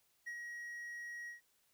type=tone with ADSR envelope; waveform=triangle; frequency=1900 Hz; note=A#6; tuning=33 cents sharp; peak=-39 dBFS; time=0.26-1.41 s; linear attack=16 ms; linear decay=71 ms; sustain=-3 dB; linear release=130 ms; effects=white hiss -75 dBFS RMS until 1.73 s